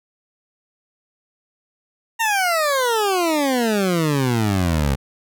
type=exponential sweep; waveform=20% pulse; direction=down; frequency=932.3 to 65.41 Hz; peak=-12 dBFS; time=2.19-4.96 s; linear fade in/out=20 ms; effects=none